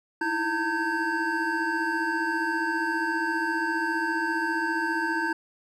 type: tone cluster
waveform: triangle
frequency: 315.8 / 330.7 / 906 / 1552 / 1662 Hz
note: D#4 / E4 / A#5 / G6 / G#6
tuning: +26 / +6 / -50 / -18 / +1 cents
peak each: -35 / -29 / -28 / -27 / -32 dBFS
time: 0.21-5.33 s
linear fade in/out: 5 ms
effects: none